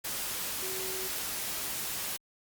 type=tone in noise; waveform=sine; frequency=377.3 Hz; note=F#4; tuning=34 cents sharp; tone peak=-40 dBFS; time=0.62-1.08 s; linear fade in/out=10 ms; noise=white; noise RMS=-35 dBFS; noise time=0.04-2.17 s; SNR=-8 dB; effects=Opus 48 kbps